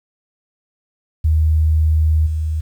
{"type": "tone with level steps", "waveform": "sine", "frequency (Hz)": 78.3, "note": "D#2", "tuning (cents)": 11, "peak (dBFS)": [-11, -17], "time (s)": [1.24, 2.61], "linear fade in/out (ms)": 10, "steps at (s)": 2.26, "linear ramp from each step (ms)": 10, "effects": ["8-bit"]}